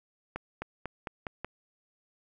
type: accelerating click train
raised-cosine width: 0.5 ms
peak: -20 dBFS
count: 6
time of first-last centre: 0.36-1.446 s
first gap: 260 ms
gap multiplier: 0.91
effects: none